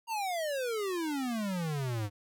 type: exponential sweep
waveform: square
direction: down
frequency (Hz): 942 to 99.2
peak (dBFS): -32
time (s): 0.07-2.1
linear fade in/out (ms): 50
effects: none